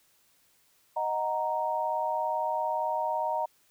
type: chord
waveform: sine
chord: D# minor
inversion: none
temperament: equal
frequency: 622.3 / 740 / 932.3 Hz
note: D#5 / F#5 / A#5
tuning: 0 / 0 / 0 cents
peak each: -32 / -34 / -29 dBFS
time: 0.96-3.46 s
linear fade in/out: 10 ms
effects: white hiss -66 dBFS RMS until 3.7 s